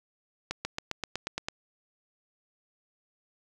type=accelerating click train; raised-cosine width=0.2 ms; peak=-14 dBFS; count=9; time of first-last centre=0.51-1.485 s; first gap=140 ms; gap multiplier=0.96; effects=none